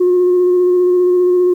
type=tone with vibrato; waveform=sine; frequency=359.8 Hz; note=F#4; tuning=48 cents flat; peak=-7 dBFS; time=0-1.54 s; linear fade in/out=10 ms; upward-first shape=square; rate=15 Hz; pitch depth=14 cents each way; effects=tanh soft clip ceiling -6 dBFS + 8-bit